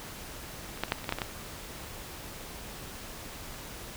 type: clicks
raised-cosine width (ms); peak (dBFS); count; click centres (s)
0.3; -28 / -12 / -26 / -9 / -28 / -23 / -14 / -12 / -18 / -14; 10; 0.775 / 0.836 / 0.882 / 0.921 / 0.985 / 1.043 / 1.092 / 1.124 / 1.186 / 1.218
effects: pink hiss -43 dBFS RMS until 3.96 s